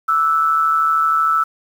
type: tone with amplitude modulation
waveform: sine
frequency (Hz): 1318.5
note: E6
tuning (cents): 0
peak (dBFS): -10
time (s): 0.08-1.44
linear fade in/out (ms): 10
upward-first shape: sine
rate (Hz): 153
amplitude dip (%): 60
effects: 7-bit